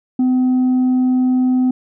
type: tone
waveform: sine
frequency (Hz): 254.6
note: C4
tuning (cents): -47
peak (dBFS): -9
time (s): 0.19-1.71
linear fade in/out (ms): 5
effects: tanh soft clip ceiling -11 dBFS